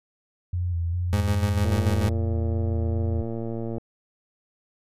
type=tone with vibrato; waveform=sine; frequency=86.7 Hz; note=F2; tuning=12 cents flat; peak=-23 dBFS; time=0.53-3.22 s; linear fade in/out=5 ms; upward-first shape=square; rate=2.5 Hz; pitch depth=40 cents each way
type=tone with tremolo; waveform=30% pulse; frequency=103.2 Hz; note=G#2; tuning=10 cents flat; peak=-19 dBFS; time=1.13-2.09 s; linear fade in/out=0 ms; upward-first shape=square; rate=6.8 Hz; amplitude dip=40%
type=click train; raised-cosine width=2 ms; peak=-19 dBFS; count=244; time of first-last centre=1.65-3.782 s; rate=114 Hz
effects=resampled to 32000 Hz